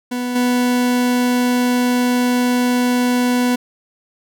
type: tone with level steps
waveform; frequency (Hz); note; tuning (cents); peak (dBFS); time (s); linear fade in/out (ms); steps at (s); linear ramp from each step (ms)
40% pulse; 246.9; B3; 0; -19 / -13; 0.11-3.56; 10; 0.35; 10
effects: none